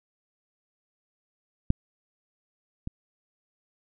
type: clicks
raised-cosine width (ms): 5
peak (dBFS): -8 / -20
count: 2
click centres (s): 1.704 / 2.874
effects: none